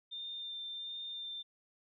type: tone with vibrato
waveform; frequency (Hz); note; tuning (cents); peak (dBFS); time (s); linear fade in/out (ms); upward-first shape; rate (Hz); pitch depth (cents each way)
sine; 3600; A7; +39; -40; 0.11-1.43; 20; sine; 1.4; 11
effects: none